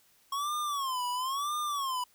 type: tone with vibrato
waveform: square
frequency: 1089 Hz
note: C#6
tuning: 31 cents flat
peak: -31 dBFS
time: 0.32-2.04 s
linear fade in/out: 5 ms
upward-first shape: sine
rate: 0.99 Hz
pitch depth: 180 cents each way
effects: white hiss -65 dBFS RMS until 2.14 s